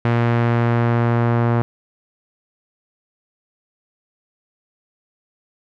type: tone with low-pass filter sweep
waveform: sawtooth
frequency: 118 Hz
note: A#2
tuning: 22 cents sharp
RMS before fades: -17 dBFS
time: 0.05-1.62 s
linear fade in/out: 0 ms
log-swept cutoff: 2100 to 1300 Hz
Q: 1.1
effects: none